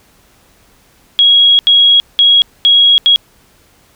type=tone bursts at uneven times; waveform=sine; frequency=3309 Hz; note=G#7; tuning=7 cents flat; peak=-4 dBFS; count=5; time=1.19-1.59 / 1.67-2 / 2.19-2.42 / 2.65-2.98 / 3.06-3.16 s; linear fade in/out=0 ms; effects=pink hiss -49 dBFS RMS until 3.95 s